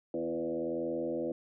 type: tone with frequency modulation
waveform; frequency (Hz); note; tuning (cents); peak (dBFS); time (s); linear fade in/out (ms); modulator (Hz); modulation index
sine; 418.1; G#4; +12; -31; 0.14-1.32; 2; 81.2; 2.1
effects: none